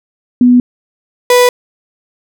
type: tone pair in turn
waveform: sine / 35% pulse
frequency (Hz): 246.5 / 493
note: B3 / B4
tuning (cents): -3 / -3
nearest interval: octave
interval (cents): 1200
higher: second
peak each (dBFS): -3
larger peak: neither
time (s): 0.41-0.6 / 1.3-1.49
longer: neither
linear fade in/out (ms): 2
effects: none